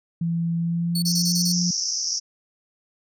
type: tone with pitch glide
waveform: sine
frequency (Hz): 167.9 to 175.84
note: E3 to F3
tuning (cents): +32 to +12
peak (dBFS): -21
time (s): 0.21-1.71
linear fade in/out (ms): 5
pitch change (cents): +80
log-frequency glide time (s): 0.58-1.48
type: tone bursts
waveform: sawtooth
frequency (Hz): 4435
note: C#8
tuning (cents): 0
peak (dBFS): -22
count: 6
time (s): 0.95-1.523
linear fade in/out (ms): 5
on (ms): 73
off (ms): 27
type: band-pass noise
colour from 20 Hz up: white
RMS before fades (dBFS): -26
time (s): 1.05-2.2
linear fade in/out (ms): 20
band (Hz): 5200 to 6000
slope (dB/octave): 96
effects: none